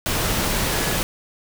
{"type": "tone in noise", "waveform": "sine", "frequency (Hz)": 1695, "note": "G#6", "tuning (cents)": 35, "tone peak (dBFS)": -33, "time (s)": [0.72, 0.95], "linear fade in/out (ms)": 0, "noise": "pink", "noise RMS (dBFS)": -22, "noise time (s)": [0.06, 1.03], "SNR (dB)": -14, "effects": []}